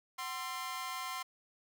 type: tone with amplitude modulation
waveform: sawtooth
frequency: 1046.5 Hz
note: C6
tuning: in tune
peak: -30 dBFS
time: 0.18-1.23 s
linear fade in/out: 10 ms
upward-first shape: sine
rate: 299 Hz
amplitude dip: 95%
effects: none